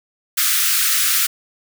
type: high-pass noise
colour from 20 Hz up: white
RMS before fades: -17 dBFS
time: 0.37-1.27 s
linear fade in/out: 10 ms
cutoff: 1200 Hz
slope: 96 dB/octave
effects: none